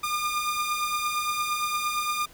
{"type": "beating tone pair", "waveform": "sawtooth", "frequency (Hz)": [1202, 1210.7], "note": ["D6", "D#6"], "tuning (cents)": [40, -48], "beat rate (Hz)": 8.7, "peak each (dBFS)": [-29, -23], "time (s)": [0.03, 2.26], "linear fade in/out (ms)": 10, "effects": ["pink hiss -52 dBFS RMS until 2.33 s"]}